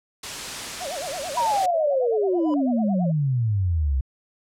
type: noise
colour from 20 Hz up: white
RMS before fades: -31 dBFS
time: 0.23-1.66 s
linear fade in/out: 5 ms
type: tone with vibrato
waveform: sine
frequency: 630 Hz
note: D#5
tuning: 21 cents sharp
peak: -29 dBFS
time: 0.8-3.12 s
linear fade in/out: 20 ms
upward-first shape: sine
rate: 9.1 Hz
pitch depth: 280 cents each way
type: exponential sweep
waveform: sine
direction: down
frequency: 987.8 to 63.3 Hz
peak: -19 dBFS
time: 1.37-4.01 s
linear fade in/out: 5 ms
type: tone with exponential growth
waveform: triangle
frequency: 995 Hz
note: B5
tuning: 13 cents sharp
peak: -26 dBFS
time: 2.26-2.54 s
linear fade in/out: 1 ms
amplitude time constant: 59 ms
effects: low-pass 8000 Hz 12 dB/octave